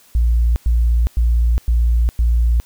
sine tone bursts, 58.27 Hz, A#1, in tune, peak -10 dBFS, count 5, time 0.15-2.6 s, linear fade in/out 0 ms, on 410 ms, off 100 ms, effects tanh soft clip ceiling -8 dBFS + white hiss -50 dBFS RMS until 2.65 s

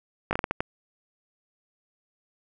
slowing click train, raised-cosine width 0.5 ms, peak -10 dBFS, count 7, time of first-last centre 0.31-0.605 s, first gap 19 ms, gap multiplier 1.38, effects none

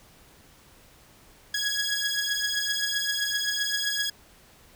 15% pulse beating tone pair, 1661.2 / 1668.9 Hz, G#6 / G#6, 0 / +8 cents, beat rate 7.7 Hz, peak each -22 dBFS, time 1.54-4.1 s, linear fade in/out 5 ms, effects pink hiss -55 dBFS RMS until 4.75 s

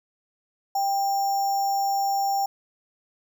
sine tone with sample-and-hold, 790 Hz, G5, 13 cents sharp, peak -21 dBFS, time 0.75-2.46 s, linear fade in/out 5 ms, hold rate 6300 Hz, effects none

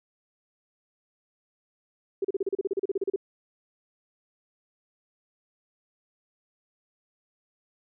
sine tone bursts, 390.8 Hz, G4, 5 cents flat, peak -23 dBFS, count 16, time 2.22-3.161 s, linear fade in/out 5 ms, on 26 ms, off 35 ms, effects none

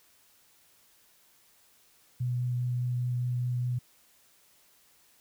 sine tone with vibrato, 123.47 Hz, B2, in tune, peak -27 dBFS, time 2.2-3.79 s, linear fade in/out 10 ms, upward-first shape triangle, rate 4.9 Hz, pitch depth 10 cents each way, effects white hiss -63 dBFS RMS until 5.2 s

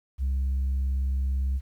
sine tone with vibrato, 66.6 Hz, C2, 31 cents sharp, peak -21 dBFS, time 0.18-1.61 s, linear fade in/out 50 ms, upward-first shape square, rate 18 Hz, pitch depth 8 cents each way, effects tanh soft clip ceiling -22 dBFS + 10-bit

